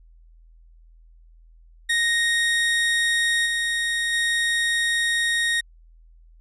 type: tone with level steps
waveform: 30% pulse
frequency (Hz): 1864.7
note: A#6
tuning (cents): 0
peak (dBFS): -16 / -19 / -17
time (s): 1.89-5.61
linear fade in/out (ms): 10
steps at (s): 3.45 / 4.12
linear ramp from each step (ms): 20
effects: added 41 Hz sine -48 dBFS peak until 6.4 s + resampled to 24000 Hz